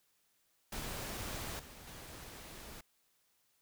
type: noise with level steps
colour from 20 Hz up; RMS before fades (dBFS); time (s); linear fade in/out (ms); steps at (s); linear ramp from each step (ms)
pink; -42 / -53 / -50; 0.72-2.81; 5; 1.59 / 1.87; 5
effects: white hiss -75 dBFS RMS until 3.61 s